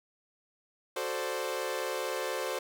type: chord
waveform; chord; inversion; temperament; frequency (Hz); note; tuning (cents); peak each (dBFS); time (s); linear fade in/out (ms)
sawtooth; D dominant seventh; first; equal; 370 / 440 / 523.3 / 587.3; F#4 / A4 / C5 / D5; 0 / 0 / 0 / 0; -35 / -34 / -31 / -36; 0.96-2.59; 5
effects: none